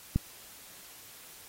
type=click; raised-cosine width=5 ms; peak=-13 dBFS; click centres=0.16 s; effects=white hiss -51 dBFS RMS until 1.48 s + AAC 48 kbps